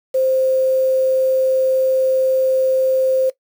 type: tone with quantisation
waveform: sine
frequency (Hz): 523.3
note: C5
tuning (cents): 0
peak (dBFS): -13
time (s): 0.14-3.3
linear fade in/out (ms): 10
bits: 6
effects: noise-tail reverb RT60 0.1 s tail -17 dB re dry